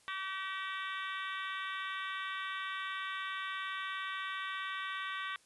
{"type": "harmonic tone with a mistuned harmonic", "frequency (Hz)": 382.9, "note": "G4", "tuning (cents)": -41, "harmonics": [3, 4, 5, 6, 7, 8, 9, 10], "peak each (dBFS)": [-41, -43, -43, -48, -50, -50, -49, -51], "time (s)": [0.08, 5.36], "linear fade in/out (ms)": 0, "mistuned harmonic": 10, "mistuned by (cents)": -57, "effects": ["white hiss -66 dBFS RMS until 5.45 s", "resampled to 24000 Hz"]}